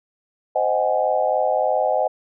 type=chord; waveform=sine; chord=Ab dominant seventh; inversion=first; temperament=just; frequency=519.1 / 623 / 747.5 / 830.6 Hz; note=C5 / Eb5 / Gb5 / Ab5; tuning=-14 / +2 / +17 / 0 cents; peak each=-23 / -21 / -22 / -25 dBFS; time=0.55-2.08 s; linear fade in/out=10 ms; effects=none